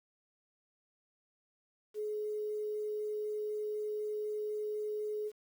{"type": "tone with quantisation", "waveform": "sine", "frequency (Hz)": 424, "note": "G#4", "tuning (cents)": 36, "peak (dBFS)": -34, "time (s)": [1.94, 5.32], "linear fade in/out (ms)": 50, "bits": 10, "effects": []}